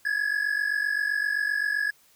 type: tone pair together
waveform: triangle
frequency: 1661.2 / 1708.9 Hz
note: G#6 / G#6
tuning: 0 / +49 cents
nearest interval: unison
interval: 49 cents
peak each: -25 dBFS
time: 0.05-1.91 s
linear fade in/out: 5 ms
effects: white hiss -60 dBFS RMS until 2.15 s